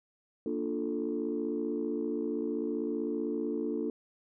sine chord, Bb major seventh, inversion none, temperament equal, 233.1 / 293.7 / 349.2 / 440 Hz, Bb3 / D4 / F4 / A4, 0 / 0 / 0 / 0 cents, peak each -36 / -34 / -36 / -35 dBFS, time 0.46-3.9 s, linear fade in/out 2 ms, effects tanh soft clip ceiling -22 dBFS

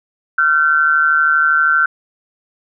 sine tone pair together, 1376.4 / 1529 Hz, F6 / G6, -26 / -44 cents, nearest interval major second, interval 182 cents, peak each -13 dBFS, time 0.38-1.86 s, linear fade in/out 5 ms, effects none

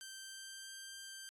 10% pulse tone with pitch glide, 1562 to 1574.7 Hz, G6 to G6, -7 to +7 cents, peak -39 dBFS, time 0.01-1.29 s, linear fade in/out 0 ms, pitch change +14 cents, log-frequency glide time 0.16-0.67 s, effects AAC 64 kbps

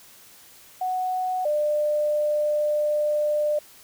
sine tone pair in turn, 740 / 597.8 Hz, F#5 / D5, 0 / +31 cents, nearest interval major third, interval 369 cents, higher first, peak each -23 / -20 dBFS, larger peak second, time 0.81-1.45 / 1.45-3.59 s, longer second, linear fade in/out 5 ms, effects white hiss -50 dBFS RMS until 3.83 s

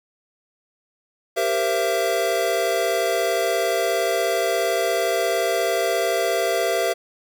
square chord, C dominant seventh, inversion second, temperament equal with one note detuned, 392 / 466.2 / 523.3 / 670.4 Hz, G4 / Bb4 / C5 / E5, 0 / 0 / 0 / +29 cents, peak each -27 / -27 / -28 / -23 dBFS, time 1.36-6.94 s, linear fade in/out 20 ms, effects 9-bit

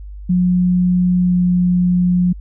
sine tone with pitch glide, 180 to 178.86 Hz, F#3 to F3, -47 to +42 cents, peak -11 dBFS, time 0.29-2.33 s, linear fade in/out 10 ms, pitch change -11 cents, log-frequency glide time 1.19-1.36 s, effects added 50 Hz sine -29 dBFS peak until 2.4 s

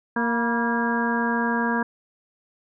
harmonic tone with a mistuned harmonic, 233.1 Hz, A#3, in tune, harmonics 1 / 2 / 3 / 4 / 5 / 6 / 7, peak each -24 / -30 / -34 / -27 / -34 / -35 / -27 dBFS, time 0.16-1.83 s, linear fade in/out 5 ms, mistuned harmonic 4, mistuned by +53 cents, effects none

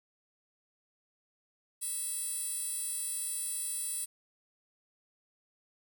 10% pulse tone with high-pass filter, 659.3 Hz, E5, in tune, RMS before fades -36 dBFS, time 1.81-4.06 s, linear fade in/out 20 ms, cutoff 9300 Hz, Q 2.2, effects none

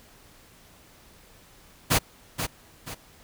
pink noise with echo, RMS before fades -20 dBFS, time 1.9-1.99 s, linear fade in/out 20 ms, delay 480 ms, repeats 2, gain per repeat -8 dB, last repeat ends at 2.95 s, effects pink hiss -54 dBFS RMS until 3.23 s

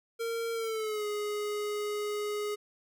square tone with pitch glide, 460 to 417 Hz, A#4 to G#4, -23 to +7 cents, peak -32 dBFS, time 0.19-2.56 s, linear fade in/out 20 ms, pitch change -170 cents, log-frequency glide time 0.53-1.06 s, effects none

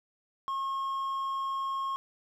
sine tone with hard clipping, 1082 Hz, C#6, 42 cents flat, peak -31 dBFS, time 0.48-1.96 s, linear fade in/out 0 ms, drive 3 dB, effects none

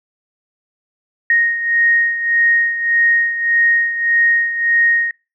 sine beating tone pair, 1864.7 / 1866.4 Hz, A#6 / A#6, 0 / +2 cents, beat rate 1.7 Hz, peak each -13 / -19 dBFS, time 1.3-5.11 s, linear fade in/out 2 ms, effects noise-tail reverb RT60 0.3 s tail -25 dB re dry

